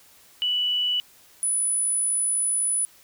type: tone pair in turn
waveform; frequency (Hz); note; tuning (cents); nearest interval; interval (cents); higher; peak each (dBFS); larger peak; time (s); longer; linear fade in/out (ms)
sine; 2960 / 9956; F#7 / D#9; 0 / 0; octave + major sixth; 2100; second; -21; neither; 0.42-1 / 1.43-2.85; second; 0
effects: white hiss -54 dBFS RMS until 3.03 s